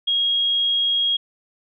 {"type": "tone", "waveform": "sine", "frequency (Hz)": 3279, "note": "G#7", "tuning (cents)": -23, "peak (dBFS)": -17, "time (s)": [0.07, 1.17], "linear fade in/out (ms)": 10, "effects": []}